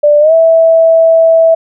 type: tone with pitch glide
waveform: sine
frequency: 590 to 654.6 Hz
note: D5 to E5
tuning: +8 to -12 cents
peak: -3 dBFS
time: 0.03-1.55 s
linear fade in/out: 10 ms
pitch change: +180 cents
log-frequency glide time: 0.2-0.33 s
effects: none

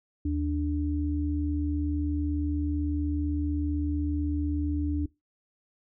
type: tone pair together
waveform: sine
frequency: 77.79 / 293.7 Hz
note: D#2 / D4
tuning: 0 / 0 cents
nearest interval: octave + major seventh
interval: 2300 cents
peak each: -28 dBFS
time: 0.25-5.06 s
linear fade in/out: 5 ms
effects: noise-tail reverb RT60 0.2 s tail -20 dB re dry

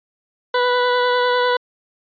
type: tone with vibrato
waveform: 20% pulse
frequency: 493.9 Hz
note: B4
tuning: in tune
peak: -10 dBFS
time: 0.54-1.57 s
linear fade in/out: 5 ms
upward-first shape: sine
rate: 10 Hz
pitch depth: 13 cents each way
effects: resampled to 11025 Hz

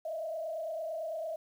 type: tone with frequency modulation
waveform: sine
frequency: 645 Hz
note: E5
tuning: 38 cents flat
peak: -34 dBFS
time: 0.05-1.36 s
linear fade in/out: 5 ms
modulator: 28.9 Hz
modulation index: 1.1
effects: 10-bit

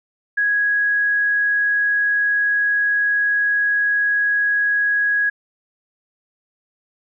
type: tone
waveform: sine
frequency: 1661.2 Hz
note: G#6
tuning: in tune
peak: -15 dBFS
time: 0.37-5.3 s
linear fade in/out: 10 ms
effects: none

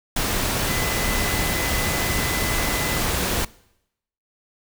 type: tone in noise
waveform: sine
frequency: 2013 Hz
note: B6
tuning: 33 cents sharp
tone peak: -30 dBFS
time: 0.68-3 s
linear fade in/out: 5 ms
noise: pink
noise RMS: -23 dBFS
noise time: 0.16-3.45 s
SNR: -10 dB
effects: noise-tail reverb RT60 0.8 s tail -22 dB re dry

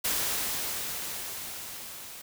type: noise with level ramp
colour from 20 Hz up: white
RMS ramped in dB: -28 to -44 dBFS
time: 0.04-2.22 s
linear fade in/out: 10 ms
effects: none

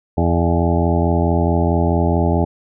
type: harmonic tone with a mistuned harmonic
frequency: 84.6 Hz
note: E2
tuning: 45 cents sharp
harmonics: 1 / 2 / 3 / 4 / 5 / 7 / 8 / 9 / 10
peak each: -17 / -20 / -22 / -23 / -24 / -25 / -26 / -27 / -27 dBFS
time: 0.17-2.45 s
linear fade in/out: 10 ms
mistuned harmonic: 9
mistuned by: +26 cents
effects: none

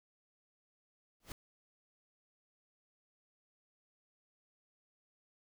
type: noise with exponential growth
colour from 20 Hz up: pink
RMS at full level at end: -42 dBFS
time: 1.2-1.32 s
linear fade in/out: 2 ms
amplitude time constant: 24 ms
effects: none

